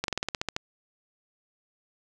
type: slowing click train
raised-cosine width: 0.2 ms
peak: -11 dBFS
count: 10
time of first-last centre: 0.04-0.564 s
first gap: 42 ms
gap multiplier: 1.08
effects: none